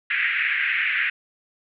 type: band-pass noise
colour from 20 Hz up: white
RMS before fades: -23 dBFS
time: 0.1-1.1 s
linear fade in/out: 5 ms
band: 1600 to 2500 Hz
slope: 48 dB/octave
effects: none